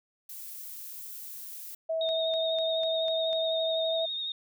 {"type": "noise", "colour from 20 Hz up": "violet", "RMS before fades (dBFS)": -42, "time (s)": [0.29, 1.75], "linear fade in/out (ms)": 5}
{"type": "tone with pitch glide", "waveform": "sine", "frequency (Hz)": [648, 653.6], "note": ["E5", "E5"], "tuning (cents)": [-30, -15], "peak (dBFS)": -27, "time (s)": [1.89, 4.06], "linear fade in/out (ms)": 10, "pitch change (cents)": 15, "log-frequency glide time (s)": [3.88, 3.94]}
{"type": "tone with vibrato", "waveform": "sine", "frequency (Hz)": 3703, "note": "A#7", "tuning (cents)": -12, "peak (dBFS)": -31, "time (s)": [2.01, 4.32], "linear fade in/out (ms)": 2, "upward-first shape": "sine", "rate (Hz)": 12, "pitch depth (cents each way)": 30}
{"type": "click train", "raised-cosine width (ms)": 0.2, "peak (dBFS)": -29, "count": 6, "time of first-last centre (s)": [2.09, 3.331], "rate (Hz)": 4.03}
{"effects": []}